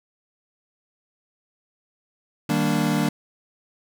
square chord, Eb major seventh, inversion none, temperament equal, 155.56 / 196 / 233.1 / 293.7 Hz, Eb3 / G3 / Bb3 / D4, 0 / 0 / 0 / 0 cents, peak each -26 dBFS, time 2.49-3.09 s, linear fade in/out 5 ms, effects none

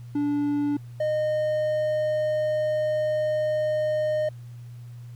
triangle tone pair in turn, 290 / 613.2 Hz, D4 / D#5, -22 / -25 cents, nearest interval octave + minor second, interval 1297 cents, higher second, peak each -20 / -20 dBFS, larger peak neither, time 0.15-0.77 / 1-4.29 s, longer second, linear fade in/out 5 ms, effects added 120 Hz sine -38 dBFS peak until 5.15 s + pink hiss -60 dBFS RMS until 5.15 s

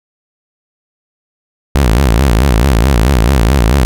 sawtooth tone with vibrato, 61.6 Hz, B1, 4 cents flat, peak -3 dBFS, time 1.75-3.85 s, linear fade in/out 0 ms, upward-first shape sine, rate 4.6 Hz, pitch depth 250 cents each way, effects none

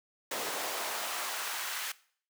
pink noise with high-pass filter sweep, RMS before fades -36 dBFS, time 0.31-1.92 s, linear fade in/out 5 ms, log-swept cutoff 410 to 1500 Hz, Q 1.1, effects noise-tail reverb RT60 0.5 s tail -19 dB re dry

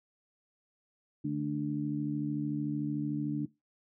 harmonic tone, 73.42 Hz, D2, in tune, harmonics 2 / 3 / 4, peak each -35 / -38 / -32 dBFS, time 1.24-3.46 s, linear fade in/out 10 ms, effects noise-tail reverb RT60 0.2 s tail -19 dB re dry

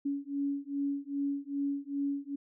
sine beating tone pair, 280 / 282.5 Hz, C#4 / C#4, +18 / +33 cents, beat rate 2.5 Hz, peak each -34 / -34 dBFS, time 0.05-2.36 s, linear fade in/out 10 ms, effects none

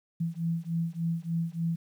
sine beating tone pair, 164.9 / 168.3 Hz, E3 / E3, +1 / +36 cents, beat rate 3.4 Hz, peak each -31 dBFS, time 0.2-1.76 s, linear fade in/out 10 ms, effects 10-bit

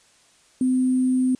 sine tone with sample-and-hold, 256.1 Hz, C4, 37 cents flat, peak -17 dBFS, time 0.61-1.35 s, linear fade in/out 2 ms, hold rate 8820 Hz, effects white hiss -57 dBFS RMS until 1.39 s + resampled to 22050 Hz

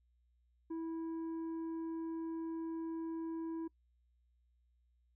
sine tone with tanh clipping, 327 Hz, E4, 14 cents flat, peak -39 dBFS, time 0.7-3.68 s, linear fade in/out 10 ms, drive 5 dB, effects noise-tail reverb RT60 0.1 s tail -24 dB re dry + added 60 Hz sine -70 dBFS peak until 5.15 s

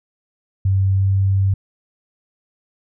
sine tone with pitch glide, 96.4 to 97.07 Hz, G2 to G2, -28 to -16 cents, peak -13 dBFS, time 0.65-1.54 s, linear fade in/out 5 ms, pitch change +12 cents, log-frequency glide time 0.96-1.04 s, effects none

